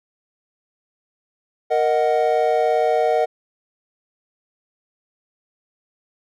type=chord; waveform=triangle; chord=D# minor; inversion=second; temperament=equal; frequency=466.2 / 622.3 / 740 Hz; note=A#4 / D#5 / F#5; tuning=0 / 0 / 0 cents; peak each=-18 dBFS; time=1.7-3.26 s; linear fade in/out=20 ms; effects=none